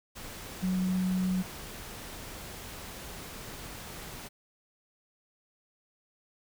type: tone in noise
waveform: sine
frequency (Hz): 185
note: F#3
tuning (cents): 0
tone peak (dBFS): -26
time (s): 0.62-1.43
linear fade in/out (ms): 20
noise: pink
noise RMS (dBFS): -43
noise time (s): 0.15-4.29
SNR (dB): +14
effects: none